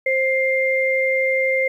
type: tone pair together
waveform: sine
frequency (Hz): 526 / 2104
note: C5 / C7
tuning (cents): +9 / +9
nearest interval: 2 octaves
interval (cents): 2400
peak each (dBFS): -19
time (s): 0.06-1.68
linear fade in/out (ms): 5
effects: 9-bit